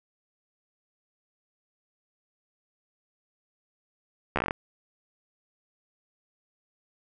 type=slowing click train; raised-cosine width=0.5 ms; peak=-11 dBFS; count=9; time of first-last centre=4.36-4.509 s; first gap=13 ms; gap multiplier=1.1; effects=none